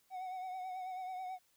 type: tone with vibrato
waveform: triangle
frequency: 743 Hz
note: F#5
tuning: 7 cents sharp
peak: -38 dBFS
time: 0.1-1.39 s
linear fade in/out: 50 ms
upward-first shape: triangle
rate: 9.2 Hz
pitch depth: 45 cents each way
effects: white hiss -73 dBFS RMS until 1.56 s